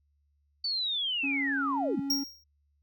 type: linear sweep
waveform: sine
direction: down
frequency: 4568 to 159.6 Hz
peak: -28 dBFS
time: 0.64-2 s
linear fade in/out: 5 ms
type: tone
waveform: triangle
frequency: 277.2 Hz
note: C#4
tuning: in tune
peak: -29 dBFS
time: 1.23-2.24 s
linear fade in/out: 10 ms
type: tone with exponential decay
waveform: square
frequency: 5588 Hz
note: F8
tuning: in tune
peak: -23 dBFS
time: 2.1-2.44 s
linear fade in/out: 5 ms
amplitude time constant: 72 ms
effects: added 72 Hz sine -68 dBFS peak until 2.82 s